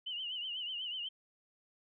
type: tone with vibrato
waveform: sine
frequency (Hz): 2960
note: F#7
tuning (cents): 0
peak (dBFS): -37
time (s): 0.06-1.09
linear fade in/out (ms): 10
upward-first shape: triangle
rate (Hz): 8.1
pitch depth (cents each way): 110
effects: none